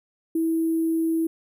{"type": "tone with sample-and-hold", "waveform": "sine", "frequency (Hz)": 325.8, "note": "E4", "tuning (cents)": -20, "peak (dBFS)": -20, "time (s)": [0.35, 1.27], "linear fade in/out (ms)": 5, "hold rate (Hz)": 11025, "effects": []}